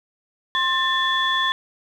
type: tone cluster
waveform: sine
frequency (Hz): 1054 / 1783 / 3436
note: C6 / A6 / A7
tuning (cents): +12 / +22 / -42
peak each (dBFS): -22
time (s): 0.55-1.52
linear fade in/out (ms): 0
effects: tanh soft clip ceiling -10 dBFS + 9-bit